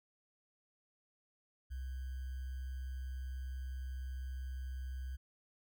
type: tone with sample-and-hold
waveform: sine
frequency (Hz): 64.7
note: C2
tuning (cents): -19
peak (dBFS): -39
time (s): 1.7-5.17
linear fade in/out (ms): 20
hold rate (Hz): 1575
effects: none